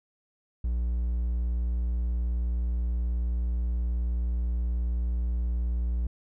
triangle tone, 59.4 Hz, A#1, 33 cents sharp, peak -23 dBFS, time 0.64-6.07 s, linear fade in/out 5 ms, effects none

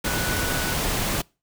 sine tone in noise, 1480 Hz, F#6, in tune, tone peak -31 dBFS, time 0.05-0.74 s, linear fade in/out 10 ms, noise pink, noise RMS -25 dBFS, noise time 0.04-1.22 s, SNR -9 dB, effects noise-tail reverb RT60 0.3 s tail -25 dB re dry

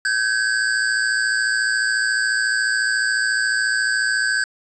square tone pair together, 1542.9 / 1657 Hz, G6 / G#6, -28 / -4 cents, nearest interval minor second, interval 124 cents, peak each -20 / -23 dBFS, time 0.05-4.44 s, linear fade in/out 2 ms, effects resampled to 22050 Hz + 8-bit

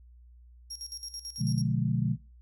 35% pulse tone with tremolo, 5588 Hz, F8, in tune, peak -34 dBFS, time 0.7-1.62 s, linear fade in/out 10 ms, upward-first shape square, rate 9.1 Hz, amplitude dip 75%
sine chord, B diminished seventh, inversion none, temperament just, 123.47 / 148.16 / 177.8 / 213.4 Hz, B2 / D3 / F3 / Ab3, 0 / +16 / +31 / +47 cents, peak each -29 / -30 / -31 / -32 dBFS, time 1.38-2.17 s, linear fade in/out 50 ms
effects noise-tail reverb RT60 0.3 s tail -21 dB re dry + added 60 Hz sine -51 dBFS peak until 2.41 s

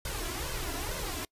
pink noise with flanger, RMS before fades -35 dBFS, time 0.05-1.25 s, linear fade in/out 2 ms, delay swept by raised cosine 1.9 to 3 ms, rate 2.2 Hz, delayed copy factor +0.75, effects noise-tail reverb RT60 0.1 s tail -26 dB re dry + resampled to 32000 Hz

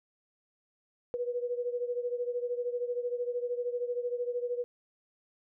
sine beating tone pair, 483.7 / 496.7 Hz, B4 / B4, -36 / +10 cents, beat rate 13 Hz, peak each -32 / -36 dBFS, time 1.14-4.64 s, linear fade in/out 0 ms, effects none

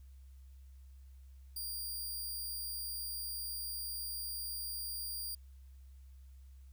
10% pulse tone, 4782 Hz, D8, 30 cents sharp, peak -32 dBFS, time 1.56-5.35 s, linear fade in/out 5 ms, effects added 66 Hz sine -52 dBFS peak until 6.72 s + white hiss -75 dBFS RMS until 6.72 s

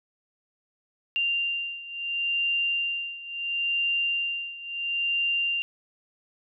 sine beating tone pair, 2784 / 2784.73 Hz, F7 / F7, -6 / -6 cents, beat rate 0.73 Hz, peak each -27 / -30 dBFS, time 1.16-5.62 s, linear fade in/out 0 ms, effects none

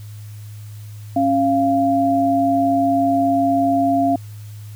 sine tone pair together, 274.1 / 690.7 Hz, C#4 / F5, -19 / -19 cents, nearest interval octave + major third, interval 1600 cents, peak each -17 / -16 dBFS, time 1.16-4.16 s, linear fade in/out 5 ms, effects added 105 Hz sine -32 dBFS peak until 4.75 s + white hiss -49 dBFS RMS until 4.75 s

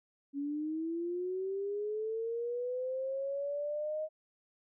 sine linear sweep, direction up, 277.5 to 627 Hz, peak -33 dBFS, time 0.33-4.09 s, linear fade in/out 50 ms, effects none

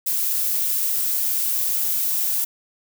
violet noise with high-pass filter sweep, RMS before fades -22 dBFS, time 0.06-2.45 s, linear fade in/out 10 ms, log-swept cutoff 420 to 690 Hz, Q 5.2, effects none

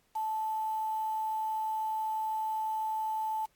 sine tone with quantisation, 874 Hz, A5, 12 cents flat, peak -30 dBFS, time 0.15-3.46 s, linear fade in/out 10 ms, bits 8, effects pink hiss -71 dBFS RMS until 3.55 s + AAC 64 kbps

